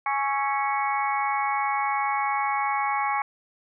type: harmonic tone with a mistuned harmonic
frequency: 277.2 Hz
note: C#4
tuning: in tune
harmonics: 3 / 4 / 5 / 6 / 7 / 8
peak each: -26 / -27 / -37 / -38 / -37 / -31 dBFS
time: 0.06-3.22 s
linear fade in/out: 2 ms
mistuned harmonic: 5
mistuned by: -68 cents
effects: none